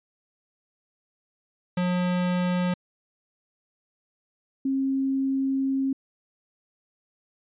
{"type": "tone pair in turn", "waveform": ["square", "sine"], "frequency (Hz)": [179.5, 268.9], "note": ["F3", "C4"], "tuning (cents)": [48, 47], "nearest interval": "perfect fifth", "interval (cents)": 699, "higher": "second", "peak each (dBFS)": [-23, -22], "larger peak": "second", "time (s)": [[1.77, 2.74], [4.65, 5.93]], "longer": "second", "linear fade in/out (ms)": 5, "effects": ["resampled to 8000 Hz"]}